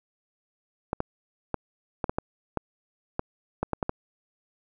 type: clicks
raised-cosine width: 1 ms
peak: -12 dBFS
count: 12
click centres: 0.931 / 1.004 / 1.543 / 2.042 / 2.095 / 2.185 / 2.573 / 3.194 / 3.63 / 3.733 / 3.828 / 3.894 s
effects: none